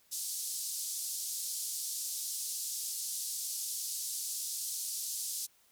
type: band-pass noise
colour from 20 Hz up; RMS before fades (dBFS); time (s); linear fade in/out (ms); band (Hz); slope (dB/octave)
white; -38; 0.11-5.47; 20; 4600 to 12000; 24
effects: white hiss -67 dBFS RMS until 5.71 s